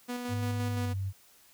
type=tone with tremolo; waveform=sawtooth; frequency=245.1 Hz; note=B3; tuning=13 cents flat; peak=-29 dBFS; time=0.08-0.94 s; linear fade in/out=20 ms; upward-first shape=square; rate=5.8 Hz; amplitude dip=30%
type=tone with pitch glide; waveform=sine; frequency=103.6 to 96.66 Hz; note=G#2 to G2; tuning=-4 to -24 cents; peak=-30 dBFS; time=0.28-1.13 s; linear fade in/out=50 ms; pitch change=-120 cents; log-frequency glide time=0.71-0.93 s
effects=white hiss -60 dBFS RMS until 1.53 s